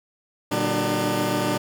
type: tone cluster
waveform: 15% pulse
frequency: 117.2 / 146.6 / 190.7 / 300.2 Hz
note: A#2 / D3 / G3 / D4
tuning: +10 / -3 / -47 / +38 cents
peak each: -22 / -25 / -21 / -18 dBFS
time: 0.51-1.58 s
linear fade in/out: 10 ms
effects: none